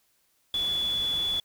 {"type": "tone in noise", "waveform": "sine", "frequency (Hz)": 3431, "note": "A7", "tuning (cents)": -44, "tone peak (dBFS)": -25, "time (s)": [0.54, 1.4], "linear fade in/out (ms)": 2, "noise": "pink", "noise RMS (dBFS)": -42, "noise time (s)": [0.54, 1.4], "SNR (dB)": 14, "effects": ["white hiss -69 dBFS RMS until 1.44 s"]}